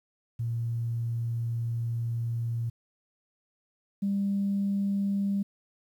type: tone pair in turn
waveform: sine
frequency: 116.54 / 198.96 Hz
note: A#2 / G3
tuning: 0 / +26 cents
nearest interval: major sixth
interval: 926 cents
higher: second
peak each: -27 / -24 dBFS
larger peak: second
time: 0.39-2.7 / 4.02-5.43 s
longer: first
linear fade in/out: 10 ms
effects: tanh soft clip ceiling -20 dBFS + 10-bit